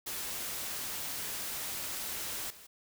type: noise with level steps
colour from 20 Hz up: white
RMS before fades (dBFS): -38 / -53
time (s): 0.06-2.67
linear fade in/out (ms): 10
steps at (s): 2.5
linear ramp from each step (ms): 5
effects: none